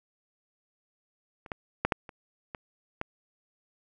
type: clicks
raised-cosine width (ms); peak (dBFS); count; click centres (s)
0.5; -30 / -18 / -9 / -9 / -28 / -22 / -16; 7; 1.462 / 1.518 / 1.85 / 1.922 / 2.092 / 2.548 / 3.014
effects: none